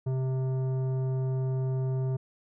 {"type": "tone with tanh clipping", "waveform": "triangle", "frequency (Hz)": 130.81, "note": "C3", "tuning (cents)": 0, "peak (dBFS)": -28, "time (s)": [0.06, 2.17], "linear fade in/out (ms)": 10, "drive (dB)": 16, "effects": []}